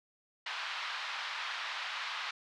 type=band-pass noise; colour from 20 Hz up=pink; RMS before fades=-39 dBFS; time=0.46-2.31 s; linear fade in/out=5 ms; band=990 to 4200 Hz; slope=24 dB/octave; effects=none